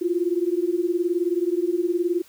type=beating tone pair; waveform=sine; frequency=340.1 / 359.1 Hz; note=F4 / F4; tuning=-46 / +48 cents; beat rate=19 Hz; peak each=-23 dBFS; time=0.01-2.22 s; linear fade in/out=10 ms; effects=white hiss -53 dBFS RMS until 2.28 s